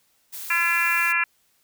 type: noise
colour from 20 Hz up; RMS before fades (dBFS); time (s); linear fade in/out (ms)
blue; -35; 0.32-1.13; 20
type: harmonic tone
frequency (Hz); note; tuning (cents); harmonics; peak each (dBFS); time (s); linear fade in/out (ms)
340; F4; -46; 3 / 4 / 5 / 6 / 7 / 8; -30 / -28 / -24 / -30 / -23 / -28; 0.5-1.24; 5
effects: white hiss -65 dBFS RMS until 1.63 s